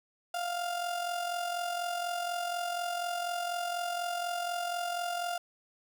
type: tone with amplitude modulation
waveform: 35% pulse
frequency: 700 Hz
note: F5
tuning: 4 cents sharp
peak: -28 dBFS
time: 0.34-5.38 s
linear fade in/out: 5 ms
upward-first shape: sine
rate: 44.1 Hz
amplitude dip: 50%
effects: none